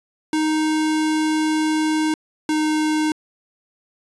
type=tone pair in turn; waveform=square; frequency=311.1 / 308.6 Hz; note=D#4 / D#4; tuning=0 / -14 cents; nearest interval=unison; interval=14 cents; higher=first; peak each=-18 dBFS; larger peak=neither; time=0.33-2.14 / 2.49-3.12 s; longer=first; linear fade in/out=2 ms; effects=resampled to 24000 Hz